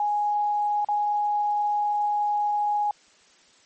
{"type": "tone with dropouts", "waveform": "sine", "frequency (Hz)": 830.6, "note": "G#5", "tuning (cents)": 0, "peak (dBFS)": -21, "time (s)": [0, 2.91], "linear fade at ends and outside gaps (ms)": 2, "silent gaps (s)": [0.847, 0.886], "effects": ["white hiss -57 dBFS RMS until 3.65 s", "MP3 32 kbps"]}